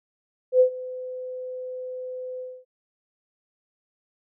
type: tone with ADSR envelope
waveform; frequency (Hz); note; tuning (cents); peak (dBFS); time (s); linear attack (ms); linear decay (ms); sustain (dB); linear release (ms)
sine; 508; B4; +49; -11; 0.52-2.65; 82; 93; -20; 250
effects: none